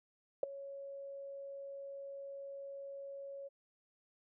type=tone with ADSR envelope; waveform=sine; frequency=554.4 Hz; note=C#5; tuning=in tune; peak=-25 dBFS; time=0.43-3.49 s; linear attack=3 ms; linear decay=9 ms; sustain=-19 dB; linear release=21 ms; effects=none